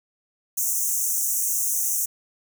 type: high-pass noise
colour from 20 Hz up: pink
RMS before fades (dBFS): -24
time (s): 0.57-2.06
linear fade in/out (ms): 10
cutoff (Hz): 5900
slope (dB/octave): 96
effects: none